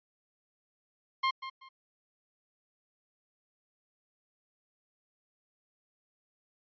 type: tone with echo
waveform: sawtooth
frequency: 1061 Hz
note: C6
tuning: 24 cents sharp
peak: -22 dBFS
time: 1.23-1.31 s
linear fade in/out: 10 ms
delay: 190 ms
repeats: 2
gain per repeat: -12 dB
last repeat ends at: 1.69 s
effects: resampled to 11025 Hz